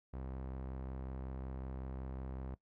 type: tone with low-pass filter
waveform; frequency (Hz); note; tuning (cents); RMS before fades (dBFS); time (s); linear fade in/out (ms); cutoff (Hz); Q
sawtooth; 65.41; C2; 0; -44; 0.13-2.55; 10; 1100; 0.68
effects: noise-tail reverb RT60 0.1 s tail -18 dB re dry